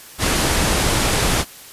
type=low-pass noise; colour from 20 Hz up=pink; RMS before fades=-18 dBFS; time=0.18-1.45 s; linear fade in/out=50 ms; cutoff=12000 Hz; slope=48 dB/octave; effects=white hiss -40 dBFS RMS until 1.72 s + resampled to 32000 Hz